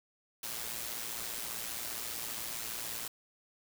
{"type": "noise with amplitude modulation", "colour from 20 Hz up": "white", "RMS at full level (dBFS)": -37, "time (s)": [0.43, 3.08], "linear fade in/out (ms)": 5, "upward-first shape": "sine", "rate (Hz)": 115, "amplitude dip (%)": 55, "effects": []}